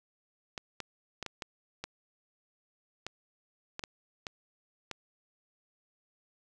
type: clicks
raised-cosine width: 0.2 ms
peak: -20 dBFS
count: 11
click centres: 0.578 / 0.803 / 1.227 / 1.263 / 1.422 / 1.84 / 3.066 / 3.794 / 3.838 / 4.268 / 4.913 s
effects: none